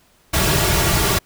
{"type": "noise with comb filter", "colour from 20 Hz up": "pink", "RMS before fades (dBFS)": -17, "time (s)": [0.33, 1.19], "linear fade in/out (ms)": 10, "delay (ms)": 3.9, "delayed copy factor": -0.7, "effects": ["pink hiss -56 dBFS RMS until 1.25 s"]}